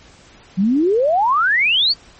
sine exponential sweep, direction up, 178.4 to 4699 Hz, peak -12 dBFS, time 0.57-1.94 s, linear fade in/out 20 ms, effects pink hiss -46 dBFS RMS until 2.19 s + MP3 32 kbps

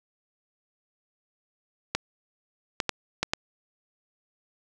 clicks, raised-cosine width 0.2 ms, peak -7 dBFS, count 5, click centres 1.95 / 2.802 / 2.893 / 3.23 / 3.335 s, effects none

